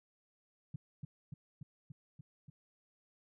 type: tone with echo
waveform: sine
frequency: 142.2 Hz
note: C#3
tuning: 45 cents sharp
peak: -37 dBFS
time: 0.74-0.76 s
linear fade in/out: 5 ms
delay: 290 ms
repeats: 6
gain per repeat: -2 dB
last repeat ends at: 2.5 s
effects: none